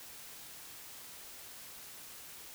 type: silence
effects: white hiss -50 dBFS RMS until 2.54 s